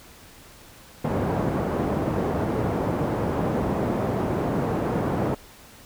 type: band-pass noise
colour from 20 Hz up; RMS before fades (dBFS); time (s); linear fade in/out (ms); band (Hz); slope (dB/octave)
pink; -25; 1.04-5.35; 10; 110 to 770; 12
effects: pink hiss -48 dBFS RMS until 5.85 s